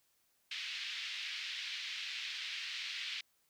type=band-pass noise; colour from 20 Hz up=pink; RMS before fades=-42 dBFS; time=0.51-3.21 s; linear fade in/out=5 ms; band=2200 to 4300 Hz; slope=24 dB/octave; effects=white hiss -75 dBFS RMS until 3.49 s